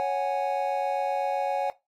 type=chord; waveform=triangle; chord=C# suspended fourth; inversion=none; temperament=equal with one note detuned; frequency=554.4 / 740 / 827.7 Hz; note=C#5 / F#5 / G#5; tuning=0 / 0 / -6 cents; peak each=-27 dBFS; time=0-1.7 s; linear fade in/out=0 ms; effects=noise-tail reverb RT60 0.2 s tail -17 dB re dry + AAC 64 kbps